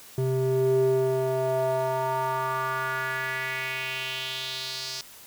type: tone with band-pass filter sweep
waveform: square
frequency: 130.81 Hz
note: C3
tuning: in tune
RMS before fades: -27 dBFS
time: 0.18-5.01 s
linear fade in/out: 0 ms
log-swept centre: 270 to 5100 Hz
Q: 3.3
effects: white hiss -48 dBFS RMS until 5.26 s